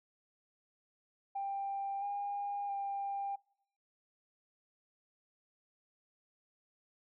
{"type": "tone with pitch steps", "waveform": "sine", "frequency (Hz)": [791, 809, 796], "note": ["G5", "G#5", "G5"], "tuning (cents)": [15, -46, 26], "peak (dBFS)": -34, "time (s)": [1.35, 3.36], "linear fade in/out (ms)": 10, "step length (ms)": 670, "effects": ["noise-tail reverb RT60 0.7 s tail -26 dB re dry", "tanh soft clip ceiling -30 dBFS"]}